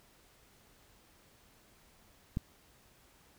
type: click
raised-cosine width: 5 ms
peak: -20 dBFS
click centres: 2.371 s
effects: pink hiss -64 dBFS RMS until 3.38 s